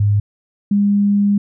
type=tone pair in turn; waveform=sine; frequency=102.8 / 202.8 Hz; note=G#2 / G#3; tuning=-17 / -41 cents; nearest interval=octave; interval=1176 cents; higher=second; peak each=-11 dBFS; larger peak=neither; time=0-0.2 / 0.71-1.38 s; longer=second; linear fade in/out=5 ms; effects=none